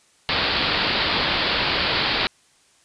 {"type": "low-pass noise", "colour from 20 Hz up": "white", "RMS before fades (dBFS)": -22, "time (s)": [0.29, 2.27], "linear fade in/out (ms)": 0, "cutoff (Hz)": 4700, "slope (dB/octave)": 96, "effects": ["white hiss -58 dBFS RMS until 2.84 s", "resampled to 22050 Hz"]}